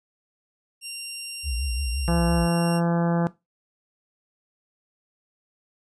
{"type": "tone", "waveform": "10% pulse", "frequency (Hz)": 2770, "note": "F7", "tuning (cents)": -15, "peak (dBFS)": -23, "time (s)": [0.81, 2.81], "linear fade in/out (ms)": 50}
{"type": "tone with vibrato", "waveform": "sine", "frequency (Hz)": 64, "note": "C2", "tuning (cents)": -38, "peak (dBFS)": -25, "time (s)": [1.43, 2.48], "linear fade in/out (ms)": 50, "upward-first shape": "triangle", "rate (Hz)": 5.8, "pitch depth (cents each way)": 230}
{"type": "harmonic tone", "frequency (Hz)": 170, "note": "F3", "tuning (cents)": -46, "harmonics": [1, 2, 3, 4, 5, 6, 7, 8, 9, 10], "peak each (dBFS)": [-21, -31, -30, -33, -33, -40, -37, -42, -40, -43], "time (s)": [2.08, 3.27], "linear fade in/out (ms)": 0}
{"effects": ["noise-tail reverb RT60 0.2 s tail -17 dB re dry", "resampled to 24000 Hz"]}